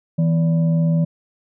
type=tone with frequency modulation; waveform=sine; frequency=164 Hz; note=E3; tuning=9 cents flat; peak=-14 dBFS; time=0.18-1.05 s; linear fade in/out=10 ms; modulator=413 Hz; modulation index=0.35; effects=none